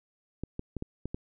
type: clicks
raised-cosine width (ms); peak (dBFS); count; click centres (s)
3; -21; 6; 0.436 / 0.594 / 0.767 / 0.824 / 1.056 / 1.145
effects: none